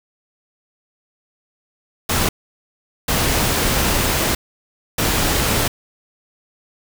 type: noise bursts at uneven times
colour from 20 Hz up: pink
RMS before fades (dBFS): -18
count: 3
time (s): 2.09-2.29 / 3.08-4.35 / 4.98-5.68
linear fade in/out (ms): 5
effects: none